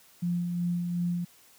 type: tone with tremolo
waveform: sine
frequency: 174.61 Hz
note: F3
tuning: in tune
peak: -25 dBFS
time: 0.22-1.25 s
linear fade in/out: 10 ms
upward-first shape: sine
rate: 2.7 Hz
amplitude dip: 35%
effects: white hiss -58 dBFS RMS until 1.58 s + high-pass 60 Hz 12 dB/octave